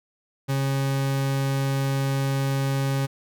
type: tone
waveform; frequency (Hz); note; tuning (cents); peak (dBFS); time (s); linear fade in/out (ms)
40% pulse; 136.5; C#3; -26; -21; 0.48-3.07; 20
effects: none